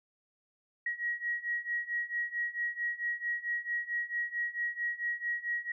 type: beating tone pair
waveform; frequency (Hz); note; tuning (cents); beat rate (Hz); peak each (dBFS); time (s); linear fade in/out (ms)
sine; 1900 / 1904.5; A#6 / A#6; +33 / +37; 4.5; -36 / -34; 0.86-5.72; 5
effects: none